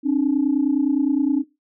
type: tone pair together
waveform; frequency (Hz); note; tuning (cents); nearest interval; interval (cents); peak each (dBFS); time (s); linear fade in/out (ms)
sine; 269.9 / 299.6; C#4 / D4; -46 / +35; major second; 181; -18; 0.03-1.44; 50
effects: noise-tail reverb RT60 0.2 s tail -18 dB re dry + tanh soft clip ceiling -10 dBFS